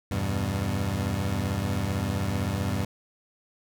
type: chord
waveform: 25% pulse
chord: E minor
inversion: none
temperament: equal with one note detuned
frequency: 82.41 / 98 / 125.12 Hz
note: E2 / G2 / B2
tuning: 0 / 0 / +23 cents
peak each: -29 / -24 / -29 dBFS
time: 0.11-2.85 s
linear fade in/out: 5 ms
effects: none